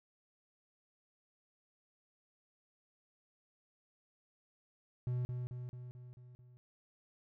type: tone with echo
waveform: triangle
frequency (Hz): 124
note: B2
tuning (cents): +7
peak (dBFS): -31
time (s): 5.07-5.25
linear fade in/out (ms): 0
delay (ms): 220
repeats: 6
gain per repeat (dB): -4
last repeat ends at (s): 6.57
effects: none